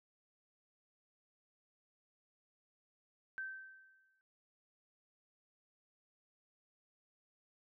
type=tone with exponential decay; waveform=sine; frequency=1550 Hz; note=G6; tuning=20 cents flat; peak=-38 dBFS; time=3.38-4.21 s; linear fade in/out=0 ms; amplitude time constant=180 ms; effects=noise-tail reverb RT60 0.6 s tail -23 dB re dry